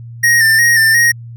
square tone with vibrato, 1832 Hz, A#6, 31 cents flat, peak -8 dBFS, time 0.23-1.12 s, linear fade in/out 10 ms, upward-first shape square, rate 2.8 Hz, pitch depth 41 cents each way, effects added 117 Hz sine -28 dBFS peak until 1.36 s

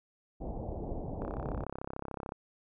pink low-pass noise, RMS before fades -38 dBFS, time 0.4-1.65 s, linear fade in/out 20 ms, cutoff 810 Hz, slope 48 dB/octave
click train, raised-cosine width 1 ms, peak -24 dBFS, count 38, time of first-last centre 1.22-2.321 s, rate 33.6 Hz
effects none

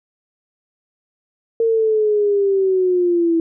sine linear sweep, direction down, 458.9 to 327.6 Hz, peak -13 dBFS, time 1.6-3.4 s, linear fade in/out 2 ms, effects none

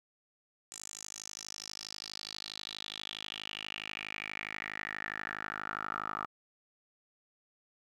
10% pulse tone with band-pass filter sweep, 52.3 Hz, G#1, 13 cents sharp, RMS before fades -42 dBFS, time 0.72-6.26 s, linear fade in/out 0 ms, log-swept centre 7500 to 1200 Hz, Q 5.3, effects none

